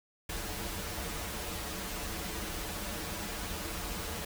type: noise with comb filter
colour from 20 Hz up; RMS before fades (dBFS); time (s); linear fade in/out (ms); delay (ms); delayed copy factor
pink; -38; 0.29-4.25; 5; 7.7; -0.95
effects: none